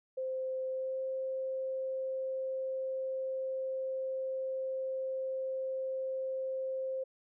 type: tone with pitch glide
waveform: sine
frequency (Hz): 521 to 526.1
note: C5 to C5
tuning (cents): -7 to +9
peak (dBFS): -33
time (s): 0.17-7.04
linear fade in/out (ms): 10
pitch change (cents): +16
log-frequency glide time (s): 0.69-1
effects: none